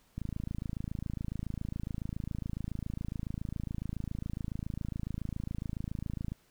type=click train; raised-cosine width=5 ms; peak=-24 dBFS; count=168; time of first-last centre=0.18-6.32 s; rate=27.2 Hz; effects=pink hiss -67 dBFS RMS until 6.5 s